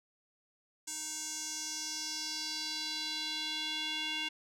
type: tone with band-pass filter sweep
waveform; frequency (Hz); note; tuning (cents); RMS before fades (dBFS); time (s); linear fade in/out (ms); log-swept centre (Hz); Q
square; 310; D#4; -6; -38; 0.87-4.29; 10; 7400 to 3000; 3.3
effects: none